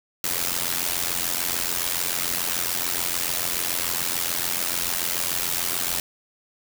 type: noise with amplitude modulation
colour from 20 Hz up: white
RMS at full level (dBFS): -22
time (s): 0.24-6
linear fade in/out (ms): 2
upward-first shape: sine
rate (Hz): 86.9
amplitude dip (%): 85
effects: none